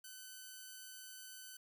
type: tone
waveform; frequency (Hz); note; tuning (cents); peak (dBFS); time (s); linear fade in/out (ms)
5% pulse; 1514; F#6; +39; -39; 0.04-1.57; 5
effects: none